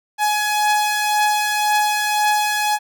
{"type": "beating tone pair", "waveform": "sawtooth", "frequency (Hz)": [841, 842.9], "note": ["G#5", "G#5"], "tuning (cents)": [22, 25], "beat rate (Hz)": 1.9, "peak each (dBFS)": [-13, -20], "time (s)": [0.18, 2.79], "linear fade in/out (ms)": 50, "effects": []}